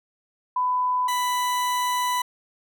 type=tone pair in turn; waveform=sine / 40% pulse; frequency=1000 / 991.9 Hz; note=B5 / B5; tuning=+21 / +7 cents; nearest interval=unison; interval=14 cents; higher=first; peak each=-20 / -21 dBFS; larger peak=first; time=0.56-1.08 / 1.08-2.22 s; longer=second; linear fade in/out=5 ms; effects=none